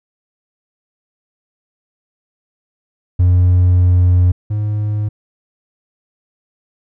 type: tone pair in turn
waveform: triangle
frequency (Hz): 89.9 / 105.35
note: F#2 / G#2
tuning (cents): -49 / +25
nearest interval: minor third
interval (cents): 274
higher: second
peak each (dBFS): -5 / -13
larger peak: first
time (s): 3.19-4.32 / 4.5-5.09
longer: first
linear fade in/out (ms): 10
effects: tanh soft clip ceiling -2 dBFS